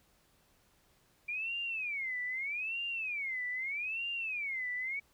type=tone with vibrato; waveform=sine; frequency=2349 Hz; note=D7; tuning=in tune; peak=-34 dBFS; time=1.28-5 s; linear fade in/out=10 ms; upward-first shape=sine; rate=0.8 Hz; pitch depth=300 cents each way; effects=pink hiss -69 dBFS RMS until 5.13 s